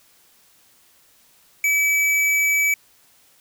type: tone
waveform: square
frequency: 2294 Hz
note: D7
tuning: 41 cents flat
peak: -17 dBFS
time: 1.64-2.74 s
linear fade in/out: 2 ms
effects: white hiss -56 dBFS RMS until 3.4 s